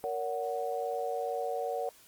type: chord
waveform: sine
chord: F# major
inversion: first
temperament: equal with one note detuned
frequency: 466.2 / 568.6 / 740 Hz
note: A#4 / C#5 / F#5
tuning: 0 / +44 / 0 cents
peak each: -35 / -36 / -35 dBFS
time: 0.04-1.89 s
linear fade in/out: 0 ms
effects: white hiss -58 dBFS RMS until 2.07 s + Opus 32 kbps